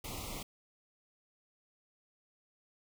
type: band-stop noise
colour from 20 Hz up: pink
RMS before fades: -42 dBFS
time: 0.04-0.43 s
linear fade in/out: 5 ms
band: 1300 to 2000 Hz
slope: 96 dB/octave
effects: none